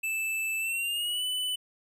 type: tone with pitch glide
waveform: square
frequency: 2637 to 2994 Hz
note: E7 to F#7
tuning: 0 to +20 cents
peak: -29 dBFS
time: 0.03-1.56 s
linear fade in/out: 10 ms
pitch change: +220 cents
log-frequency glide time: 0.59-1.24 s
effects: none